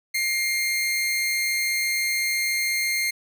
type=tone with amplitude modulation; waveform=sawtooth; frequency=2118 Hz; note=C7; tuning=21 cents sharp; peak=-17 dBFS; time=0.14-3.11 s; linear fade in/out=10 ms; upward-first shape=sine; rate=225 Hz; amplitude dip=35%; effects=none